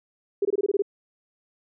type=tone bursts; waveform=sine; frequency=401.3 Hz; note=G4; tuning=41 cents sharp; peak=-19 dBFS; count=8; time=0.42-0.822 s; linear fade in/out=5 ms; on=31 ms; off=22 ms; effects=none